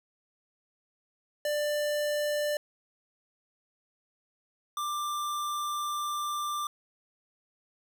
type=tone pair in turn; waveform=square; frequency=592 / 1184 Hz; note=D5 / D6; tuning=+14 / +14 cents; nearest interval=octave; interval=1200 cents; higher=second; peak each=-28 / -31 dBFS; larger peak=first; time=1.45-2.57 / 4.77-6.67 s; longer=second; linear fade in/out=2 ms; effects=none